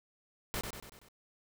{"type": "noise with echo", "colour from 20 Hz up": "pink", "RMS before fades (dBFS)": -36, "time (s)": [0.54, 0.61], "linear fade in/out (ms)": 0, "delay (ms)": 95, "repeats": 5, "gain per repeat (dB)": -5, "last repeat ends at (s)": 1.085, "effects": []}